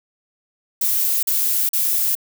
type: noise bursts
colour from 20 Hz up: violet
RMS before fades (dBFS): -19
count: 3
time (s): 0.81-2.152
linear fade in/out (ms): 5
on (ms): 420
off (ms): 41
effects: none